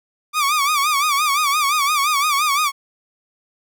sawtooth tone with vibrato, 1172 Hz, D6, 4 cents flat, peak -12 dBFS, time 0.33-2.72 s, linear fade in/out 50 ms, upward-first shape sine, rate 5.8 Hz, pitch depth 110 cents each way, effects none

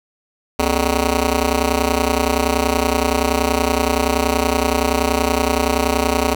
10% pulse ring-modulated tone, 169.4 Hz, E3, 48 cents sharp, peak -4 dBFS, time 0.59-6.35 s, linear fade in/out 5 ms, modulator 100 Hz, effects none

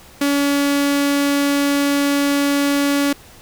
sawtooth tone with notch filter, 283.4 Hz, C#4, 38 cents sharp, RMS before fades -17 dBFS, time 0.21-3.13 s, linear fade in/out 5 ms, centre 750 Hz, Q 1.9, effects pink hiss -44 dBFS RMS until 3.41 s

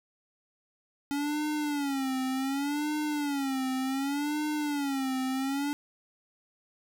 square tone with vibrato, 280.5 Hz, C#4, 21 cents sharp, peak -29 dBFS, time 1.11-5.73 s, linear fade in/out 0 ms, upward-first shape sine, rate 0.67 Hz, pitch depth 130 cents each way, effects none

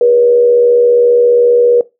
sine tone with frequency modulation, 481.3 Hz, B4, 45 cents flat, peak -5 dBFS, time 0.01-1.81 s, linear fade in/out 2 ms, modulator 77.4 Hz, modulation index 0.36, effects noise-tail reverb RT60 0.2 s tail -18 dB re dry

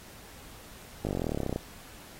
slowing click train, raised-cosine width 2 ms, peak -17 dBFS, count 21, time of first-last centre 1.05-1.561 s, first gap 19 ms, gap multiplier 1.03, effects pink hiss -50 dBFS RMS until 2.19 s + AAC 48 kbps

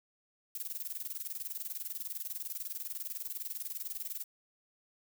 violet noise with tremolo, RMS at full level -38 dBFS, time 0.55-4.24 s, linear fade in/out 2 ms, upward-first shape square, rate 20 Hz, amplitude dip 75%, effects none

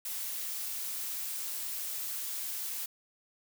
blue noise, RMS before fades -37 dBFS, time 0.05-2.86 s, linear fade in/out 5 ms, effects none

